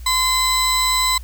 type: tone pair together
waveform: 30% pulse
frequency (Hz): 1031 / 3984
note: C6 / B7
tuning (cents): -26 / +14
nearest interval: octave + major seventh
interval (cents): 2340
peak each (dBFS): -16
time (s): 0.06-1.18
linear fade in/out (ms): 5
effects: added 60 Hz sine -31 dBFS peak until 1.23 s + white hiss -49 dBFS RMS until 1.23 s